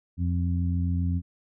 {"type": "harmonic tone", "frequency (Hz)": 87.31, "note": "F2", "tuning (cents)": 0, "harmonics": [1, 2, 3], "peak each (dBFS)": [-24, -30, -34], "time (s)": [0.17, 1.22], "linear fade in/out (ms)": 50, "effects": []}